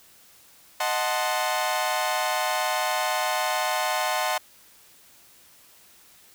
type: chord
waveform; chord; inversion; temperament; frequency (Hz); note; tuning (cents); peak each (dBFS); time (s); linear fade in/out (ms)
sawtooth; D# diminished seventh; none; equal; 622.3 / 740 / 880 / 1046.5; D#5 / F#5 / A5 / C6; 0 / 0 / 0 / 0; -26 / -24 / -26 / -26; 0.8-4.38; 5
effects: white hiss -54 dBFS RMS until 6.34 s